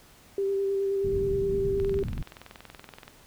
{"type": "tone with vibrato", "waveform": "sine", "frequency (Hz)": 393.4, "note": "G4", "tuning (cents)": 6, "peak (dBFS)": -24, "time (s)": [0.38, 2.03], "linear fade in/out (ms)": 2, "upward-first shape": "square", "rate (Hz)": 9.5, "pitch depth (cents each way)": 12}
{"type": "low-pass noise", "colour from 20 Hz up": "pink", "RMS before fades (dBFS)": -33, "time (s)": [1.04, 2.23], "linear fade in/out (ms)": 5, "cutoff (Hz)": 230, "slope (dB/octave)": 24}
{"type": "click train", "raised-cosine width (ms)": 0.3, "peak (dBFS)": -27, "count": 28, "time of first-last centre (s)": [1.8, 3.08], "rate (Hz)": 21.1}
{"effects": ["pink hiss -55 dBFS RMS until 3.26 s"]}